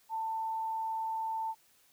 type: tone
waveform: sine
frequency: 891 Hz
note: A5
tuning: 22 cents sharp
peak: -32 dBFS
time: 0.09-1.55 s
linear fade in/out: 50 ms
effects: white hiss -66 dBFS RMS until 1.92 s